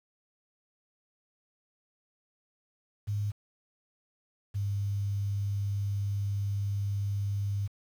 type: tone pair in turn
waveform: sine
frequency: 103.1 / 100.4 Hz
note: G#2 / G2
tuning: -12 / +42 cents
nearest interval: unison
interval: 46 cents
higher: first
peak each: -28 / -28 dBFS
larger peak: neither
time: 3.07-3.32 / 4.54-7.68 s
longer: second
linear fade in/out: 20 ms
effects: 9-bit